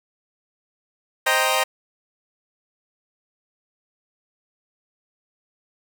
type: chord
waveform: 15% pulse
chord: C minor seventh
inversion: none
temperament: equal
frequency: 523.3 / 622.3 / 784 / 932.3 Hz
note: C5 / Eb5 / G5 / Bb5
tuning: 0 / 0 / 0 / 0 cents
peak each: -17 dBFS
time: 1.26-1.64 s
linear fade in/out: 10 ms
effects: none